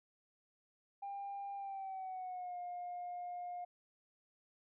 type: tone with pitch glide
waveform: sine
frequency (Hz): 798 to 710.9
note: G5 to F5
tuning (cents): +31 to +31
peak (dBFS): -40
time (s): 1.02-3.65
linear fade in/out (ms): 10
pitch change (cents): -200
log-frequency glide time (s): 1.56-2.58
effects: tanh soft clip ceiling -38 dBFS